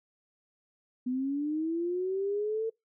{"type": "linear sweep", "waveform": "sine", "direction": "up", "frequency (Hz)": [246.9, 452.6], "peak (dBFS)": -28, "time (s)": [1.06, 2.7], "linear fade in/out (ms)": 10, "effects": ["noise-tail reverb RT60 0.2 s tail -25 dB re dry"]}